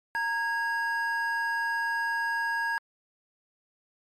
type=tone pair together; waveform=triangle; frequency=923 / 1646 Hz; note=A#5 / G#6; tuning=-17 / -16 cents; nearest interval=minor seventh; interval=1001 cents; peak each=-29 / -26 dBFS; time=0.15-2.78 s; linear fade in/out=0 ms; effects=MP3 64 kbps